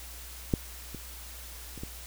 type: clicks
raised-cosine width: 3 ms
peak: -11 / -26 / -30 / -24 dBFS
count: 4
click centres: 0.538 / 0.947 / 1.777 / 1.835 s
effects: added 60 Hz sine -45 dBFS peak until 2.06 s + white hiss -46 dBFS RMS until 2.06 s